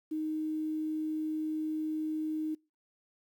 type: tone with quantisation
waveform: sine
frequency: 311.1 Hz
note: D#4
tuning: in tune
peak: -31 dBFS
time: 0.11-2.55 s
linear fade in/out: 10 ms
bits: 10
effects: noise-tail reverb RT60 0.3 s tail -26 dB re dry